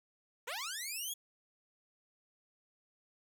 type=linear sweep; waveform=10% pulse; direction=up; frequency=429.5 to 3400 Hz; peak=-30 dBFS; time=0.47-1.14 s; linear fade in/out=10 ms; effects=none